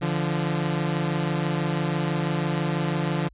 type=tone pair together; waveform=sawtooth; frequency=146.61 / 172.7 Hz; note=D3 / F3; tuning=-3 / -19 cents; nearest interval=minor third; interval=284 cents; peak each=-22 dBFS; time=0.01-3.29 s; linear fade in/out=20 ms; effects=added 50 Hz sine -51 dBFS peak until 3.33 s + resampled to 8000 Hz